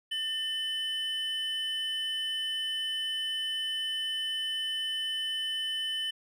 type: tone pair together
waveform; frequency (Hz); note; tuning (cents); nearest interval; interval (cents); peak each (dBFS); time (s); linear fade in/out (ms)
triangle; 1796 / 3020; A6 / F#7; +35 / +35; major sixth; 900; -38 / -29; 0.11-6.11; 10
effects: none